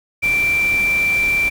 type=tone in noise; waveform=sine; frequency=2349 Hz; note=D7; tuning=in tune; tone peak=-14 dBFS; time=0.22-1.5 s; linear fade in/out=20 ms; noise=pink; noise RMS=-30 dBFS; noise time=0.22-1.5 s; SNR=+13 dB; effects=none